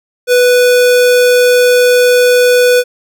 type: tone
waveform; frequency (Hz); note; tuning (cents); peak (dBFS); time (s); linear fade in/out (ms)
square; 493.9; B4; 0; -6; 0.27-2.84; 50
effects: none